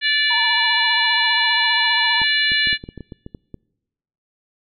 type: harmonic tone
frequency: 582 Hz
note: D5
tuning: 16 cents flat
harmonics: 3 / 4 / 5 / 6 / 7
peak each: -19 / -24 / -23 / -24 / -22 dBFS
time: 0.01-2.78 s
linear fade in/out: 50 ms
type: tone with vibrato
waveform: sine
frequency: 932.3 Hz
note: A#5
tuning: in tune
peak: -23 dBFS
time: 0.3-2.24 s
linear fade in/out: 10 ms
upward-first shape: sine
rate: 15 Hz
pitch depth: 63 cents each way
type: clicks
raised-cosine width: 3 ms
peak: -20 dBFS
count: 12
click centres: 2.217 / 2.519 / 2.672 / 2.729 / 2.839 / 2.889 / 2.977 / 3.007 / 3.122 / 3.264 / 3.348 / 3.543 s
effects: noise-tail reverb RT60 1.0 s tail -26 dB re dry